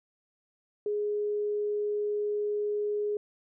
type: tone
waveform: sine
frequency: 416.2 Hz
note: G#4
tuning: 4 cents sharp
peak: -27 dBFS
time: 0.86-3.17 s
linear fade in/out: 2 ms
effects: none